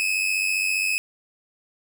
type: tone pair together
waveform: 40% pulse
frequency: 2492 / 2587 Hz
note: D#7 / E7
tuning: +2 / -33 cents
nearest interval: minor second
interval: 65 cents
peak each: -25 / -22 dBFS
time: 0-0.98 s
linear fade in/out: 0 ms
effects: none